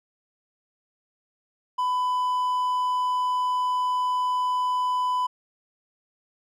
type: tone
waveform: triangle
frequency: 1000 Hz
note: B5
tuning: 21 cents sharp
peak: -20 dBFS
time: 1.78-5.27 s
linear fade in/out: 10 ms
effects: none